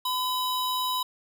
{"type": "tone pair together", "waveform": "square", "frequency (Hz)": [1007, 3851], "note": ["B5", "B7"], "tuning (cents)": [33, -44], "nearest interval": "octave + major seventh", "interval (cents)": 2323, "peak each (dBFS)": [-28, -31], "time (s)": [0.05, 1.03], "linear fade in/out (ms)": 5, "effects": []}